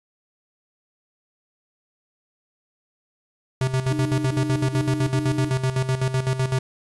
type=tone with tremolo; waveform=square; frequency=130.5 Hz; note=C3; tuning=4 cents flat; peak=-19 dBFS; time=3.61-6.59 s; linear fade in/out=2 ms; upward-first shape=square; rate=7.9 Hz; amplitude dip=70%
type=tone bursts; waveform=sine; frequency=304.2 Hz; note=D#4; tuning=39 cents flat; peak=-25 dBFS; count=4; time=3.9-5.5 s; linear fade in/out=20 ms; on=370 ms; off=40 ms
effects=resampled to 24000 Hz + 8-bit